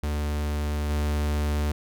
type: tone with level steps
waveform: 45% pulse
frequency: 74.2 Hz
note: D2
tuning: 18 cents sharp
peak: -25 / -23 dBFS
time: 0.03-1.72 s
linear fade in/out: 5 ms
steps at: 0.89 s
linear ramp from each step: 20 ms
effects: none